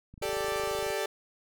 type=click train; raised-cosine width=5 ms; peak=-36 dBFS; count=21; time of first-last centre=0.14-0.903 s; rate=26.2 Hz
type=chord; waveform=sawtooth; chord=G suspended second; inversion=none; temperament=equal; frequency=392 / 440 / 587.3 Hz; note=G4 / A4 / D5; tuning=0 / 0 / 0 cents; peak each=-30 dBFS; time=0.22-1.06 s; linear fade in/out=5 ms
effects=none